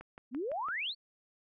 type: click train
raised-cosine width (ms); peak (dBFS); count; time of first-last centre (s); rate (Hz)
0.5; -33; 5; 0.01-0.686; 5.92
type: exponential sweep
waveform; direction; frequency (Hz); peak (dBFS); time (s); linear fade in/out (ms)
sine; up; 224.5 to 4554; -33; 0.31-0.95; 50
effects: none